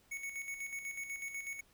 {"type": "tone with tremolo", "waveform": "square", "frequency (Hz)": 2217, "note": "C#7", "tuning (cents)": 0, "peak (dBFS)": -39, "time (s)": [0.11, 1.61], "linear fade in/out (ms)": 10, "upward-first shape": "square", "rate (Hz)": 8.1, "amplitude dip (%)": 55, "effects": ["pink hiss -68 dBFS RMS until 1.73 s"]}